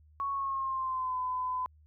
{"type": "tone with pitch glide", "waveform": "sine", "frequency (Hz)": [1108.7, 1010.8], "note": ["C#6", "B5"], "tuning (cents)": [0, 40], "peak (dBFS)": -30, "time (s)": [0.2, 1.66], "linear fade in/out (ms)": 0, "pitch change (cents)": -160, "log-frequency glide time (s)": [0.31, 1.17], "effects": ["added 76 Hz sine -57 dBFS peak until 1.86 s"]}